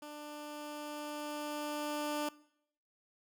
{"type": "tone with level ramp", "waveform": "15% pulse", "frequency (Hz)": 296.9, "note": "D4", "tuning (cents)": 19, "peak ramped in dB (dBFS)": [-39, -27], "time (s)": [0.02, 2.29], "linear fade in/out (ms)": 5, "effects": ["noise-tail reverb RT60 0.7 s tail -21 dB re dry"]}